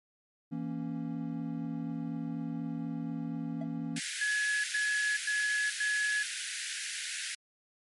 triangle chord, A# diminished, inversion second, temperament equal, 164.81 / 233.1 / 277.2 Hz, E3 / A#3 / C#4, 0 / 0 / 0 cents, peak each -36 dBFS, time 0.51-4 s, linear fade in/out 20 ms
triangle tone with exponential decay, 667 Hz, E5, 20 cents sharp, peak -35 dBFS, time 3.61-3.69 s, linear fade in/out 5 ms, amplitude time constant 17 ms
pink high-pass noise, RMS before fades -37 dBFS, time 3.96-7.35 s, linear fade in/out 5 ms, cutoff 1500 Hz, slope 96 dB/octave
sine tone bursts, 1692 Hz, G#6, 32 cents sharp, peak -28 dBFS, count 4, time 4.21-6.23 s, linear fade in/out 5 ms, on 430 ms, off 100 ms
effects MP3 48 kbps

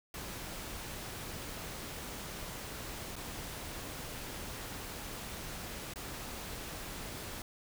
pink noise with dropouts, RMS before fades -43 dBFS, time 0.14-7.42 s, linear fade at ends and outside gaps 2 ms, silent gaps 3.157-3.163 / 5.937-5.958 s, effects none

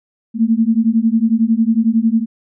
sine beating tone pair, 220.4 / 231.4 Hz, A3 / A#3, +3 / -13 cents, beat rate 11 Hz, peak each -14 dBFS, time 0.34-2.26 s, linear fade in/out 50 ms, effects none

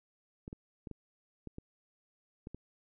clicks, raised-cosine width 3 ms, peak -30 dBFS, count 8, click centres 0.479 / 0.529 / 0.872 / 0.913 / 1.473 / 1.584 / 2.471 / 2.546 s, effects none

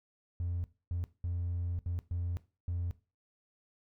triangle tone bursts at uneven times, 87.31 Hz, F2, in tune, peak -29 dBFS, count 6, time 0.4-0.64 / 0.91-1.04 / 1.24-1.79 / 1.86-1.99 / 2.11-2.37 / 2.68-2.91 s, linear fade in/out 0 ms, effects noise-tail reverb RT60 0.3 s tail -18 dB re dry + tanh soft clip ceiling -27 dBFS

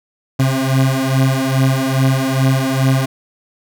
30% pulse beating tone pair, 131.8 / 134.2 Hz, C3 / C3, +13 / +44 cents, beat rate 2.4 Hz, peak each -13 dBFS, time 0.39-3.06 s, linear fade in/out 10 ms, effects none

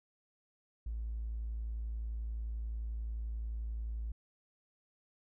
triangle tone with tanh clipping, 55.7 Hz, A1, 22 cents sharp, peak -35 dBFS, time 0.86-4.12 s, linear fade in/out 5 ms, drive 1 dB, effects none

